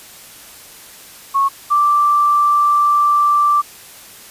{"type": "tone pair in turn", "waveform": "sine", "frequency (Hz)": [1100, 1173], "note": ["C#6", "D6"], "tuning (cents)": [-14, -2], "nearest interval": "minor second", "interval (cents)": 112, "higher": "second", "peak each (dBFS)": [-11, -10], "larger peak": "second", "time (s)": [[1.34, 1.49], [1.7, 3.62]], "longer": "second", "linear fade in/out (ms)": 20, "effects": ["white hiss -39 dBFS RMS until 4.3 s", "resampled to 32000 Hz"]}